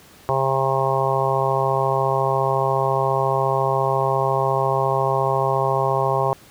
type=harmonic tone; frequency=134.3 Hz; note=C3; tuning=46 cents sharp; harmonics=1 / 3 / 4 / 5 / 6 / 7 / 8; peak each=-25 / -25 / -25 / -25 / -25 / -25 / -25 dBFS; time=0.29-6.33 s; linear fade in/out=0 ms; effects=pink hiss -48 dBFS RMS until 6.5 s + high-pass 60 Hz 12 dB/octave

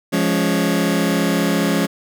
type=chord; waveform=sawtooth; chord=Db major; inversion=first; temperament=just; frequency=173.24 / 207.9 / 277.2 Hz; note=F3 / Ab3 / Db4; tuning=-14 / +2 / 0 cents; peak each=-16 dBFS; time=0.12-1.87 s; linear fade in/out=20 ms; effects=none

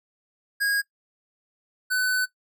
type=tone pair in turn; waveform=square; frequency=1639 / 1504.6 Hz; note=G#6 / F#6; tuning=-23 / +29 cents; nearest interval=minor second; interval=148 cents; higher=first; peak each=-22 dBFS; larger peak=neither; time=0.6-0.82 / 1.9-2.26 s; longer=second; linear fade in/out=20 ms; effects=noise-tail reverb RT60 0.1 s tail -18 dB re dry

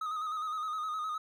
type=tone with vibrato; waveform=triangle; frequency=1254 Hz; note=D#6; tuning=13 cents sharp; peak=-31 dBFS; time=0.01-1.18 s; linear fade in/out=5 ms; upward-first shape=square; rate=9.7 Hz; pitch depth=38 cents each way; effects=none

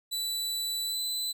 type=tone with pitch glide; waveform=sawtooth; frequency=3968 to 4009 Hz; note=B7 to B7; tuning=+7 to +25 cents; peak=-27 dBFS; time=0.11-1.33 s; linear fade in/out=20 ms; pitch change=+18 cents; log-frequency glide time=0.84-0.99 s; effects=none

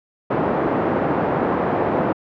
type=band-pass noise; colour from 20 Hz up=white; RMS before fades=-20 dBFS; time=0.3-2.13 s; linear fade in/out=10 ms; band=150 to 690 Hz; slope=12 dB/octave; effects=low-pass 2000 Hz 12 dB/octave

